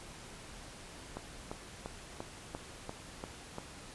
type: click train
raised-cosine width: 1 ms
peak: -25 dBFS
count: 8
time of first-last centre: 1.17-3.584 s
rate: 2.9 Hz
effects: pink hiss -50 dBFS RMS until 3.94 s + resampled to 24000 Hz